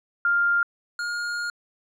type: tone pair in turn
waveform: sine / square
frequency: 1400 / 1421.2 Hz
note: F6 / F6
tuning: +4 / +30 cents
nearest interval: unison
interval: 26 cents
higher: second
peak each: -18 / -27 dBFS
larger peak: first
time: 0.25-0.63 / 0.99-1.5 s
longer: second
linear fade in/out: 2 ms
effects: low-pass 7000 Hz 12 dB/octave